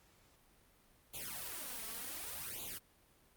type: noise with flanger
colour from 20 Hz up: white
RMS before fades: -44 dBFS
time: 1.13-2.79 s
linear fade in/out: 20 ms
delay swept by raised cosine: 0.28 to 4.48 ms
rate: 0.67 Hz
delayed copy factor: +0.9
effects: pink hiss -68 dBFS RMS until 3.36 s + Opus 48 kbps